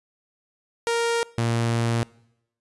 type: tone pair in turn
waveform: sawtooth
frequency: 466.2 / 116.32 Hz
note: A#4 / A#2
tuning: 0 / -3 cents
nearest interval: 2 octaves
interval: 2403 cents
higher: first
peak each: -17 dBFS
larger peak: neither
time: 0.87-1.23 / 1.38-2.03 s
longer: second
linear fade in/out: 0 ms
effects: noise-tail reverb RT60 0.8 s tail -23 dB re dry + resampled to 24000 Hz